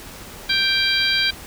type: harmonic tone with a mistuned harmonic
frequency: 784 Hz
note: G5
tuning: in tune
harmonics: 2 / 3 / 4 / 5 / 6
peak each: -23 / -23 / -23 / -23 / -23 dBFS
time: 0.49-1.31 s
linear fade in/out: 10 ms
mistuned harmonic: 4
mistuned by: +38 cents
effects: pink hiss -38 dBFS RMS until 1.46 s